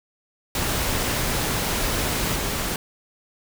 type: noise with level steps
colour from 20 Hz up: pink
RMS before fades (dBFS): -24 / -26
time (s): 0.55-2.76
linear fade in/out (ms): 2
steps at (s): 2.35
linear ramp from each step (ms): 10
effects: none